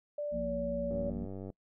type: tone with pitch glide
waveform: sine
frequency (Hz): 587.3 to 568.6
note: D5 to C#5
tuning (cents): 0 to +44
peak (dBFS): -33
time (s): 0.18-1.1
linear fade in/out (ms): 5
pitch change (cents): -56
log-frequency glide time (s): 0.37-0.51
type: harmonic tone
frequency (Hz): 58.27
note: A#1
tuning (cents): 0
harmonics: 1 / 3 / 4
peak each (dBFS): -42 / -41 / -38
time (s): 0.31-1.28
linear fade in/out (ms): 50
type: click train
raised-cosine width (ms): 2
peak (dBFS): -30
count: 58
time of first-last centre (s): 0.91-1.502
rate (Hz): 96.3
effects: noise-tail reverb RT60 0.1 s tail -24 dB re dry